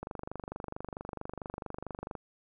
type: click train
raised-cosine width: 1 ms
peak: -24 dBFS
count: 53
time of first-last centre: 0.03-2.152 s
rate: 24.5 Hz
effects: none